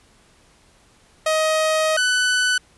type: tone pair in turn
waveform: sawtooth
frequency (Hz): 629 / 1496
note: D#5 / F#6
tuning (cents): +19 / +19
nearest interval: octave + minor third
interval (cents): 1500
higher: second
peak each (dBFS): -13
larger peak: neither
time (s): 1.26-1.97 / 1.97-2.58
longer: first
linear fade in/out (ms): 5
effects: pink hiss -55 dBFS RMS until 2.77 s + resampled to 24000 Hz